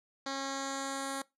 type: tone with low-pass filter sweep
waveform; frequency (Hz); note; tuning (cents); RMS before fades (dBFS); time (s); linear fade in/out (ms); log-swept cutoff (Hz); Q
10% pulse; 272.3; C#4; -31; -37; 0.26-1.22; 5; 5300 to 10000; 2.4
effects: noise-tail reverb RT60 0.2 s tail -21 dB re dry